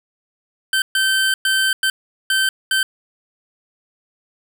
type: tone bursts at uneven times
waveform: 25% pulse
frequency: 1548 Hz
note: G6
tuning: 22 cents flat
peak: -11 dBFS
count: 6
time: 0.73-0.82 / 0.95-1.34 / 1.45-1.73 / 1.83-1.9 / 2.3-2.49 / 2.71-2.83 s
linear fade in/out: 2 ms
effects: none